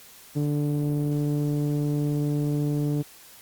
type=tone with low-pass filter; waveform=sawtooth; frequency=146.83 Hz; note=D3; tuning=in tune; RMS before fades=-25 dBFS; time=0.35-3.03 s; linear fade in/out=20 ms; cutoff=360 Hz; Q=1.5; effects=white hiss -49 dBFS RMS until 3.41 s + Opus 48 kbps